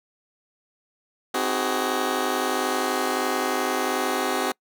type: chord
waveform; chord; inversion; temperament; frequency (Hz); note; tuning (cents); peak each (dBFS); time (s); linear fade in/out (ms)
15% pulse; Ab dominant seventh; first; just; 259.6 / 311.5 / 373.8 / 415.3; C4 / Eb4 / Gb4 / Ab4; -13 / +2 / +18 / 0; -22 / -26 / -20 / -23; 1.34-4.52; 5
effects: noise-tail reverb RT60 0.1 s tail -26 dB re dry